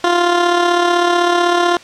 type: tone with amplitude modulation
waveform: 15% pulse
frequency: 349.2 Hz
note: F4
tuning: in tune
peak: -3 dBFS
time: 0.04-1.77 s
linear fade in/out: 2 ms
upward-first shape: sine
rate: 35.9 Hz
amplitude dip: 45%
effects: white hiss -39 dBFS RMS until 1.83 s + low-pass 5000 Hz 12 dB/octave